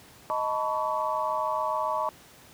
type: tone cluster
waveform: sine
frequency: 626 / 884 / 991 / 1126 Hz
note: D#5 / A5 / B5 / C#6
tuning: +10 / +8 / +6 / +27 cents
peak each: -31 dBFS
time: 0.3-2.09 s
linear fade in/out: 0 ms
effects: pink hiss -52 dBFS RMS until 2.53 s + high-pass 80 Hz 12 dB/octave